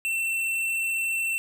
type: tone with tanh clipping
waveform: triangle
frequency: 2693 Hz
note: E7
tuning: 36 cents sharp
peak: -26 dBFS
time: 0.05-1.38 s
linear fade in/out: 0 ms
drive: 18 dB
effects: none